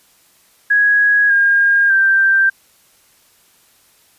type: tone with pitch steps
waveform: sine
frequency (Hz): 1661.2 / 1616.7 / 1573.4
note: G#6 / G#6 / G6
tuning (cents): 0 / -47 / +6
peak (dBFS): -9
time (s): 0.7-2.5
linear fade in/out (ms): 10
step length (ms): 600
effects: white hiss -53 dBFS RMS until 4.18 s + resampled to 32000 Hz